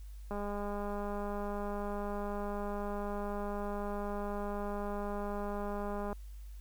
click train, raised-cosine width 1 ms, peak -26 dBFS, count 1188, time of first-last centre 0.31-6.129 s, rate 204 Hz, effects added 50 Hz sine -44 dBFS peak until 6.6 s + white hiss -66 dBFS RMS until 6.6 s

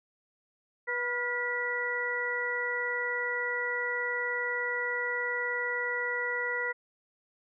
harmonic tone with a mistuned harmonic, 488.3 Hz, B4, 20 cents flat, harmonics 1 / 2 / 3 / 4, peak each -36 / -39 / -36 / -31 dBFS, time 0.87-6.73 s, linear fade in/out 20 ms, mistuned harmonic 3, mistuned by -48 cents, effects none

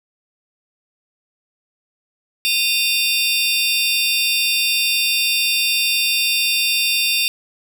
square tone cluster, 2481 / 2755 / 3611 / 4637 / 5500 Hz, D#7 / F7 / A7 / D8 / F8, -6 / -24 / +44 / -23 / -27 cents, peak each -25 / -22 / -21 / -23 / -28 dBFS, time 2.45-7.28 s, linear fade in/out 0 ms, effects none

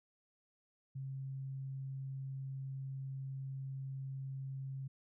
sine tone, 134.6 Hz, C3, 49 cents sharp, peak -40 dBFS, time 0.95-4.88 s, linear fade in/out 10 ms, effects none

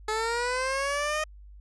15% pulse linear sweep, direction up, 427 to 622 Hz, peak -20 dBFS, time 0.08-1.24 s, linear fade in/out 5 ms, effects added 50 Hz sine -45 dBFS peak until 1.6 s + resampled to 22050 Hz

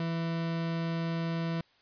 40% pulse tone, 165.9 Hz, E3, 11 cents sharp, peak -29 dBFS, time 0-1.61 s, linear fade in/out 2 ms, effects white hiss -65 dBFS RMS until 1.81 s + resampled to 11025 Hz

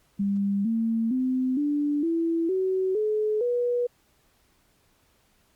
sine tone with pitch steps, 199.5 / 226.5 / 257.2 / 292.1 / 331.7 / 376.6 / 427.6 / 485.6 Hz, G3 / A#3 / C4 / D4 / E4 / F#4 / A4 / B4, +31 / -50 / -30 / -9 / +11 / +31 / -49 / -29 cents, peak -22 dBFS, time 0.19-3.87 s, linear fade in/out 10 ms, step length 460 ms, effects pink hiss -65 dBFS RMS until 5.55 s + Opus 48 kbps

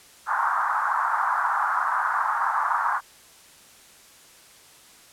pink band-pass noise, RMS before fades -24 dBFS, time 0.26-3.01 s, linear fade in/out 50 ms, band 860 to 1500 Hz, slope 48 dB/octave, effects white hiss -51 dBFS RMS until 5.12 s + low-pass 11000 Hz 12 dB/octave

